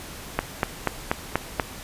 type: click train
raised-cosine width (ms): 0.5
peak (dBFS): -5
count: 6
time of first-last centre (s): 0.39-1.598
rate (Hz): 4.14
effects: pink hiss -39 dBFS RMS until 1.83 s + resampled to 32000 Hz